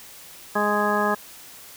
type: harmonic tone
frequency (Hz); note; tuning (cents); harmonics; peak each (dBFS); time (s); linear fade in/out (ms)
207.7; G#3; 0; 1 / 2 / 3 / 4 / 5 / 6 / 8; -27 / -27 / -27 / -27 / -27 / -27 / -27; 0.55-1.15; 10
effects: white hiss -44 dBFS RMS until 1.76 s